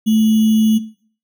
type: tone with sample-and-hold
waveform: sine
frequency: 218.4 Hz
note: A3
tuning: 13 cents flat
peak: -10 dBFS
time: 0.06-0.79 s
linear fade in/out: 20 ms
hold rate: 3150 Hz
effects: noise-tail reverb RT60 0.5 s tail -17 dB re dry